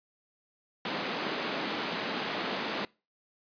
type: band-pass noise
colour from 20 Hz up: pink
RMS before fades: -34 dBFS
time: 0.85-2.85 s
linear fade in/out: 2 ms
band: 200 to 4500 Hz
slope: 24 dB/octave
effects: noise-tail reverb RT60 0.3 s tail -24 dB re dry + resampled to 11025 Hz